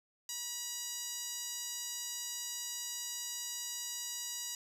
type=tone with band-pass filter; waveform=10% pulse; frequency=965 Hz; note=B5; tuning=40 cents flat; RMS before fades=-41 dBFS; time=0.29-4.55 s; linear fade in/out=2 ms; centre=8400 Hz; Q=2.3; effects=none